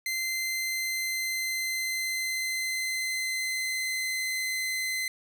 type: tone with pitch glide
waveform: sawtooth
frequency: 2073 to 2050 Hz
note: C7 to C7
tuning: -17 to -36 cents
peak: -25 dBFS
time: 0.06-5.08 s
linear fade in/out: 2 ms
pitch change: -19 cents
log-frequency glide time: 0.53-4.57 s
effects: none